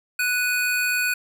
square tone pair together, 1480 / 2489 Hz, F#6 / D#7, 0 / 0 cents, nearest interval major sixth, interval 900 cents, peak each -24 dBFS, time 0.19-1.14 s, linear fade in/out 5 ms, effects none

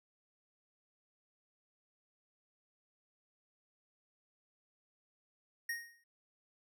square tone with exponential decay, 1864.7 Hz, A#6, in tune, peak -34 dBFS, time 5.69-6.04 s, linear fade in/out 5 ms, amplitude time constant 74 ms, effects none

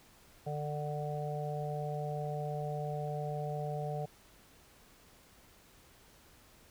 harmonic tone, 148.6 Hz, D3, 21 cents sharp, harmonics 1 / 3 / 4 / 5, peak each -37 / -42 / -42 / -41 dBFS, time 0.46-4.06 s, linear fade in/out 10 ms, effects pink hiss -61 dBFS RMS until 6.7 s

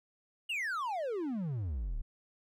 triangle exponential sweep, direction down, 2960 to 30.87 Hz, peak -31 dBFS, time 0.49-2.02 s, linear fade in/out 10 ms, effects none

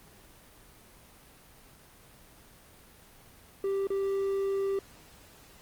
triangle tone with dropouts, 392 Hz, G4, in tune, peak -25 dBFS, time 3.64-4.79 s, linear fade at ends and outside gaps 2 ms, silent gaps 3.871-3.903 s, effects pink hiss -55 dBFS RMS until 5.61 s + Opus 24 kbps

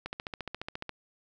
click train, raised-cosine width 0.3 ms, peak -20 dBFS, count 13, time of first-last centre 0.06-0.893 s, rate 14.4 Hz, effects none

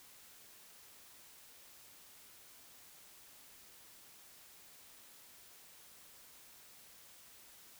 silence, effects white hiss -59 dBFS RMS until 7.79 s

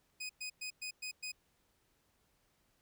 20% pulse tone bursts, 2500 Hz, D#7, 8 cents sharp, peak -35 dBFS, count 6, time 0.2-1.32 s, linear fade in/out 10 ms, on 95 ms, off 110 ms, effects pink hiss -75 dBFS RMS until 2.81 s

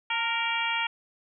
harmonic tone with a mistuned harmonic, 466.2 Hz, A#4, in tune, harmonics 2 / 3 / 4 / 5 / 6 / 7, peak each -31 / -34 / -35 / -30 / -33 / -35 dBFS, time 0.1-0.87 s, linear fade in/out 5 ms, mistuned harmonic 2, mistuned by -36 cents, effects none

